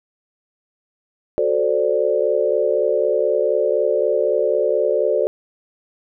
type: chord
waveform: sine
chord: D dominant seventh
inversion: first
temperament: equal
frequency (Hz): 370 / 440 / 523.3 / 587.3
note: F#4 / A4 / C5 / D5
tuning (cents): 0 / 0 / 0 / 0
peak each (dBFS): -23 / -20 / -21 / -20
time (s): 1.38-5.27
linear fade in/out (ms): 0
effects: none